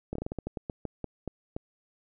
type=slowing click train; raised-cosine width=2 ms; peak=-20 dBFS; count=14; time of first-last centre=0.13-1.565 s; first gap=24 ms; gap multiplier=1.23; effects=none